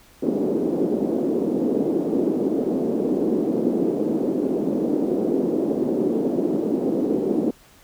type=band-pass noise; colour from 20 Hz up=white; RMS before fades=-22 dBFS; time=0.22-7.51 s; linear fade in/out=10 ms; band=230 to 390 Hz; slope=24 dB/octave; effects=pink hiss -52 dBFS RMS until 7.83 s